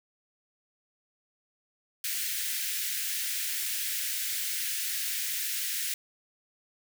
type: high-pass noise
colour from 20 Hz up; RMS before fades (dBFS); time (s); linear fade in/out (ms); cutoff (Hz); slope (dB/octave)
white; -32; 2.04-5.94; 2; 1600; 48
effects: none